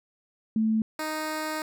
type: tone pair in turn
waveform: sine / 10% pulse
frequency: 220 / 310.5 Hz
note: A3 / D#4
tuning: 0 / -3 cents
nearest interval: tritone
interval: 597 cents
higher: second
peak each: -21 dBFS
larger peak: neither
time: 0.56-0.82 / 0.99-1.62 s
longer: second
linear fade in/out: 2 ms
effects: none